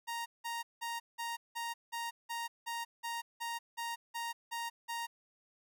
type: tone bursts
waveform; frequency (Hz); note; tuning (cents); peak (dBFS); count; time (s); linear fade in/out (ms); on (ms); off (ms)
sawtooth; 932.3; A#5; 0; -33; 14; 0.07-5.07; 20; 190; 180
effects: none